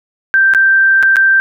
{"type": "tone with dropouts", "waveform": "sine", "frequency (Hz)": 1568, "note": "G6", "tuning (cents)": 0, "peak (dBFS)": -6, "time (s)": [0.34, 1.4], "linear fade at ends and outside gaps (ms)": 0, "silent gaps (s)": [[0.537, 0.548], [1.027, 1.032], [1.159, 1.167]], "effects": []}